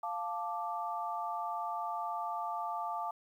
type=chord; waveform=sine; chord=D minor; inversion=first; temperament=equal; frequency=698.5 / 880 / 1174.7 Hz; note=F5 / A5 / D6; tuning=0 / 0 / 0 cents; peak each=-39 / -38 / -39 dBFS; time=0.03-3.11 s; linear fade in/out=5 ms; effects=11-bit